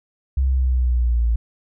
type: linear sweep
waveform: sine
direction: down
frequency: 67 to 56.5 Hz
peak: -15 dBFS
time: 0.37-1.36 s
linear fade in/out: 5 ms
effects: none